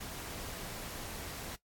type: noise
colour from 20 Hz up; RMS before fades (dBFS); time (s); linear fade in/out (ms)
pink; -43; 0-1.56; 10
effects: noise-tail reverb RT60 0.1 s tail -17 dB re dry + AAC 64 kbps